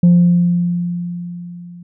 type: tone with level ramp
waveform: sine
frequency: 174.61 Hz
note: F3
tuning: in tune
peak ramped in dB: -3 to -33 dBFS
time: 0.03-1.83 s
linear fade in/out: 5 ms
effects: tanh soft clip ceiling -4 dBFS